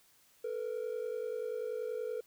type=ring-modulated tone; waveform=triangle; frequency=466.2 Hz; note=A#4; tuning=in tune; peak=-29 dBFS; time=0.44-2.21 s; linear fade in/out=5 ms; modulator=25.2 Hz; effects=tanh soft clip ceiling -28 dBFS + white hiss -66 dBFS RMS until 2.26 s